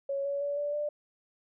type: tone with pitch steps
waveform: sine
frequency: 554.4 / 563.4 / 572.6 / 582 / 591.5 Hz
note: C#5 / C#5 / D5 / D5 / D5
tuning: 0 / +28 / -44 / -16 / +12 cents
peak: -29 dBFS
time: 0.09-0.89 s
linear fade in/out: 5 ms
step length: 160 ms
effects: none